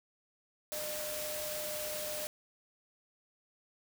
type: tone in noise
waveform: sine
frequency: 606 Hz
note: D#5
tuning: 46 cents flat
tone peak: -40 dBFS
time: 0.72-2.27 s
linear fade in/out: 0 ms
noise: white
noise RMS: -40 dBFS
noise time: 0.72-2.27 s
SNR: -3 dB
effects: none